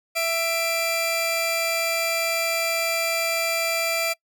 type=tone pair together; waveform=sawtooth; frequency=664.5 / 2366 Hz; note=E5 / D7; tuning=+14 / +12 cents; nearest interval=octave + minor seventh; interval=2198 cents; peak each=-21 dBFS; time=0.15-4.14 s; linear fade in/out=20 ms; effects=noise-tail reverb RT60 0.1 s tail -24 dB re dry